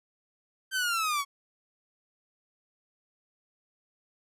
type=linear sweep; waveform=sawtooth; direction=down; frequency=1568 to 1100 Hz; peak=-23 dBFS; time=0.71-1.25 s; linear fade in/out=50 ms; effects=resampled to 32000 Hz